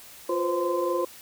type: tone cluster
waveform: sine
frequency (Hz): 350.8 / 502 / 526 / 1032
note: F4 / B4 / C5 / C6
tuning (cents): +8 / +28 / +9 / -24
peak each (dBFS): -27 / -32 / -28 / -30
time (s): 0.29-1.05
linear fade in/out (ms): 5
effects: white hiss -47 dBFS RMS until 1.21 s